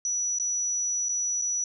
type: tone with dropouts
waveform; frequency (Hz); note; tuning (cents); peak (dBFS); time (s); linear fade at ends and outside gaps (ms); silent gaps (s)
sine; 5890; F#8; -9; -25; 0.05-1.64; 1; 0.386-0.398 / 1.086-1.092 / 1.415-1.42
effects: none